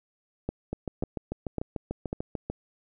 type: two click trains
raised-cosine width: 2 ms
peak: -18 / -16 dBFS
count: 13 / 4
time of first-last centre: 0.73-2.5 / 0.49-2.129 s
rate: 6.78 / 1.83 Hz
effects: none